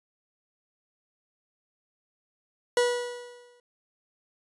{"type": "tone with exponential decay", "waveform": "40% pulse", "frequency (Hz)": 486.5, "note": "B4", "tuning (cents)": -26, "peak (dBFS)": -18, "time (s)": [2.77, 3.6], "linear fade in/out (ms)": 2, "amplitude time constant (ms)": 180, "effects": ["resampled to 24000 Hz"]}